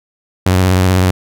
sawtooth tone with vibrato, 92.5 Hz, F#2, in tune, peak -5 dBFS, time 0.46-1.11 s, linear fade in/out 5 ms, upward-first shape sine, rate 16 Hz, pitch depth 46 cents each way, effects none

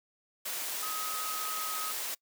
sine tone in noise, 1264 Hz, D#6, 27 cents sharp, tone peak -37 dBFS, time 0.82-1.92 s, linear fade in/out 10 ms, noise white, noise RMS -36 dBFS, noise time 0.45-2.15 s, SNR -4 dB, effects noise-tail reverb RT60 0.1 s tail -24 dB re dry + high-pass 400 Hz 12 dB/octave

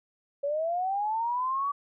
sine linear sweep, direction up, 554.4 to 1150 Hz, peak -26 dBFS, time 0.43-1.72 s, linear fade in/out 10 ms, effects none

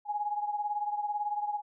sine beating tone pair, 828 / 846 Hz, G#5 / G#5, -5 / +32 cents, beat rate 18 Hz, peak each -31 / -36 dBFS, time 0.05-1.62 s, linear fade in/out 50 ms, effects none

